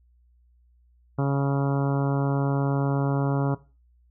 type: harmonic tone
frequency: 139.1 Hz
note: C#3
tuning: 6 cents sharp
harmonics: 1 / 2 / 3 / 4 / 5 / 6 / 7 / 8 / 9 / 10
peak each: -22 / -28 / -32 / -34 / -36 / -38 / -39 / -40 / -41 / -42 dBFS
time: 1.18-3.55 s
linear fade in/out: 10 ms
effects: noise-tail reverb RT60 0.3 s tail -17 dB re dry + added 60 Hz sine -57 dBFS peak until 4.1 s